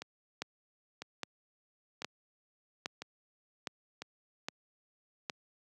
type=two click trains; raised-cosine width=0.2 ms; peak=-18 / -24 dBFS; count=7 / 5; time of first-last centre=0.42-5.298 / 0.02-4.02 s; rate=1.23 / 1 Hz; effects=high-pass 150 Hz 12 dB/octave